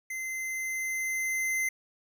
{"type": "tone with level ramp", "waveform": "square", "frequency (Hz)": 2068, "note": "C7", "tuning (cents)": -21, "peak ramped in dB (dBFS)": [-34, -27], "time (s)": [0.1, 1.69], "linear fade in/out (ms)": 5, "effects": []}